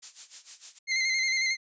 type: noise with tremolo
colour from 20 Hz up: violet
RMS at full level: -33 dBFS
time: 0.02-0.79 s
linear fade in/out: 10 ms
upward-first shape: sine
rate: 6.6 Hz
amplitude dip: 85%
type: tone with vibrato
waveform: sawtooth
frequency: 2093 Hz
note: C7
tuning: in tune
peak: -21 dBFS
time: 0.87-1.57 s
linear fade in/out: 50 ms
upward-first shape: square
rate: 11 Hz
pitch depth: 29 cents each way
effects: resampled to 16000 Hz